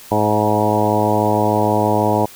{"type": "harmonic tone with a mistuned harmonic", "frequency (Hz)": 106.3, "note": "G#2", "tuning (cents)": 41, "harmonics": [1, 2, 3, 4, 5, 6, 7, 8, 9], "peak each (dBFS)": [-22, -22, -22, -22, -22, -22, -22, -22, -22], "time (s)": [0.11, 2.26], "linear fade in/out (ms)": 10, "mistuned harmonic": 7, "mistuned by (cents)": -23, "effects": ["white hiss -40 dBFS RMS until 2.35 s"]}